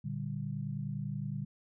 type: chord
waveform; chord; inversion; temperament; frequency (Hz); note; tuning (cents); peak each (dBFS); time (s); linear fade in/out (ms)
sine; G minor; first; equal; 116.54 / 146.83 / 196; Bb2 / D3 / G3; 0 / 0 / 0; -40 / -37 / -40; 0.04-1.45; 10
effects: none